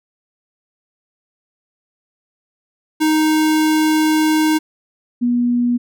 square / sine tone pair in turn, 311.2 / 242.1 Hz, D#4 / B3, 0 / -34 cents, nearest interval major third, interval 434 cents, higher first, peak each -13 dBFS, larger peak neither, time 3-4.59 / 5.21-5.78 s, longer first, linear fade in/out 20 ms, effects none

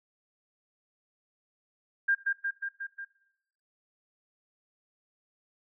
sine tone with echo, 1600 Hz, G6, 35 cents sharp, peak -22 dBFS, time 2.08-2.15 s, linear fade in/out 10 ms, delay 180 ms, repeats 5, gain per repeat -3 dB, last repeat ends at 3.05 s, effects noise-tail reverb RT60 0.8 s tail -17 dB re dry

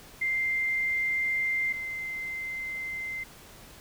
sine tone pair in turn, 2093 / 2077 Hz, C7 / C7, 0 / -13 cents, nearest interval unison, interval 13 cents, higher first, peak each -25 / -32 dBFS, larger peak first, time 0.21-1.73 / 1.73-3.24 s, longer first, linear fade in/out 10 ms, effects pink hiss -50 dBFS RMS until 3.8 s

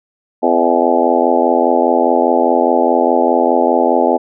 harmonic tone with a mistuned harmonic, 84.9 Hz, F2, 48 cents flat, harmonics 3 / 4 / 5 / 6 / 7 / 8 / 9 / 10, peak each -18 / -18 / -18 / -18 / -18 / -18 / -18 / -18 dBFS, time 0.42-4.18 s, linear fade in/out 20 ms, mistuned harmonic 8, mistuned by -46 cents, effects none

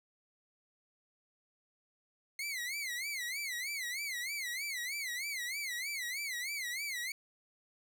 sawtooth tone with vibrato, 2106 Hz, C7, 11 cents sharp, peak -33 dBFS, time 2.39-7.12 s, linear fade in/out 2 ms, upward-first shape sine, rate 3.2 Hz, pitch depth 180 cents each way, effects none

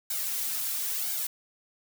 blue noise with flanger, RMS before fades -31 dBFS, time 0.1-1.27 s, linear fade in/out 5 ms, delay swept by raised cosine 1.3 to 4 ms, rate 1 Hz, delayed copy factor +0.85, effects none

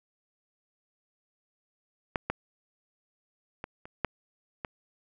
clicks, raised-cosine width 0.5 ms, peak -12 / -13 / -21 / -29 / -11 / -19 dBFS, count 6, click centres 2.158 / 2.3 / 3.641 / 3.855 / 4.047 / 4.648 s, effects none

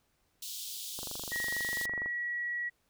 pink high-pass noise, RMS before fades -41 dBFS, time 0.42-1.86 s, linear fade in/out 5 ms, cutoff 3200 Hz, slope 48 dB/octave
click train, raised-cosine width 1 ms, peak -29 dBFS, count 27, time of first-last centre 0.99-2.06 s, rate 24.3 Hz
sine tone with pitch glide, 1900 to 1924.3 Hz, A#6 to B6, +33 to -45 cents, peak -32 dBFS, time 1.31-2.7 s, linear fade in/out 20 ms, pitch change +22 cents, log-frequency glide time 1.46-1.86 s
effects pink hiss -74 dBFS RMS until 2.89 s

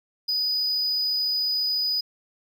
triangle tone, 4967 Hz, D#8, 4 cents flat, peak -21 dBFS, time 0.28-2.01 s, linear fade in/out 10 ms, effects none

